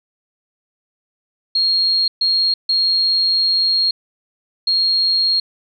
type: tone bursts at uneven times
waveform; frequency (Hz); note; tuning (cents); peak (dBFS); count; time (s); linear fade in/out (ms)
sine; 4259; C8; +30; -13; 4; 1.55-2.08 / 2.21-2.54 / 2.69-3.91 / 4.67-5.4; 5
effects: none